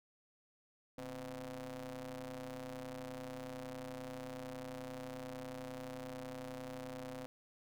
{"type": "ring-modulated tone", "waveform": "sawtooth", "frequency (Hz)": 123.47, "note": "B2", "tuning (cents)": 0, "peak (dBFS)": -37, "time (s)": [0.98, 7.26], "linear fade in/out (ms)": 0, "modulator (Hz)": 386, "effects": []}